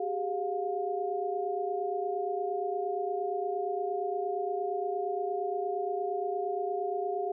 sine tone cluster, 384.3 / 412.9 / 710 Hz, G4 / G#4 / F5, -34 / -10 / +28 cents, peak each -34 / -34 / -33 dBFS, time 0-7.32 s, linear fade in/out 5 ms, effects none

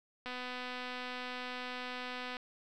click train, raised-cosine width 0.3 ms, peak -26 dBFS, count 528, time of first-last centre 0.26-2.368 s, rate 250 Hz, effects none

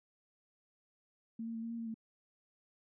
sine tone with pitch steps, 226.8 / 229.1 / 225.7 / 229.8 / 232.2 / 229.1 / 223.5 Hz, A#3 / A#3 / A3 / A#3 / A#3 / A#3 / A3, -47 / -30 / +44 / -25 / -7 / -30 / +27 cents, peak -38 dBFS, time 1.39-1.943 s, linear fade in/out 5 ms, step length 79 ms, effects none

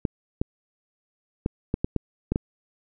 clicks, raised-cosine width 3 ms, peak -10 dBFS, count 8, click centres 0.052 / 0.415 / 1.461 / 1.741 / 1.845 / 1.963 / 2.32 / 2.359 s, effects none

